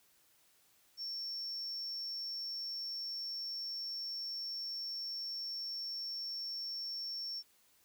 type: tone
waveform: sine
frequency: 5450 Hz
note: F8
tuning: 43 cents flat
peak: -36 dBFS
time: 0.97-7.43 s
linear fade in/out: 50 ms
effects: tanh soft clip ceiling -37 dBFS + white hiss -69 dBFS RMS until 7.84 s